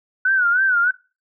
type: tone with vibrato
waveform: sine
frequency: 1480 Hz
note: F#6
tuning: in tune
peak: -14 dBFS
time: 0.25-0.91 s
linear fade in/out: 5 ms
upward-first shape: sine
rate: 3.2 Hz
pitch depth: 110 cents each way
effects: noise-tail reverb RT60 0.3 s tail -21 dB re dry